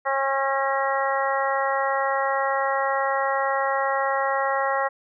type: harmonic tone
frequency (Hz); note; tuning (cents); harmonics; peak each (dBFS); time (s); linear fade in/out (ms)
271.8; C#4; -34; 2 / 3 / 4 / 5 / 6 / 7; -26 / -26 / -27 / -30 / -35 / -29; 0.05-4.89; 20
effects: none